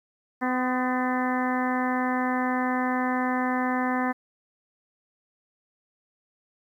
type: harmonic tone with a mistuned harmonic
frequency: 253.7 Hz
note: B3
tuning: 47 cents sharp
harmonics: 1 / 2 / 3 / 4 / 5 / 6 / 7 / 8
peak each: -26 / -34 / -30 / -32 / -35 / -38 / -33 / -39 dBFS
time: 0.41-4.13 s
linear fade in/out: 20 ms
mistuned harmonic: 5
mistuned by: -32 cents
effects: 10-bit